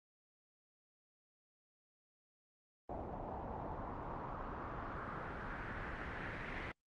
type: noise with low-pass filter sweep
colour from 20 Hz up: pink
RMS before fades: -44 dBFS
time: 2.89-6.72 s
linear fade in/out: 5 ms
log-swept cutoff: 730 to 2100 Hz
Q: 2.7
effects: Opus 24 kbps